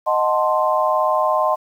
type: chord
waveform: sine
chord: D# diminished seventh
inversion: none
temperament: equal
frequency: 622.3 / 740 / 880 / 1046.5 Hz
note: D#5 / F#5 / A5 / C6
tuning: 0 / 0 / 0 / 0 cents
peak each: -19 / -23 / -23 / -19 dBFS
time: 0.06-1.56 s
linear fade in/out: 20 ms
effects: 8-bit